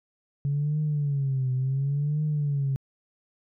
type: tone with vibrato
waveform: sine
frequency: 140 Hz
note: C#3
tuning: 18 cents sharp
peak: -22 dBFS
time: 0.45-2.76 s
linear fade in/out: 0 ms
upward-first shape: triangle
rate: 0.7 Hz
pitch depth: 160 cents each way
effects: tanh soft clip ceiling -19 dBFS